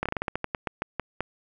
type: slowing click train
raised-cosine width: 0.5 ms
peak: -12 dBFS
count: 14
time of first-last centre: 0.03-1.206 s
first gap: 26 ms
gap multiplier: 1.19
effects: none